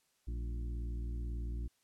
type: harmonic tone with a mistuned harmonic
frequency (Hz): 58.27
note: A#1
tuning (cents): 0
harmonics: 1 / 2 / 3 / 4 / 5 / 6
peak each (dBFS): -36 / -48 / -56 / -54 / -54 / -57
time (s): 0.27-1.68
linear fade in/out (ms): 10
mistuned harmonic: 4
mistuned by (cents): -110
effects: white hiss -75 dBFS RMS until 1.83 s + low-pass 11000 Hz 12 dB/octave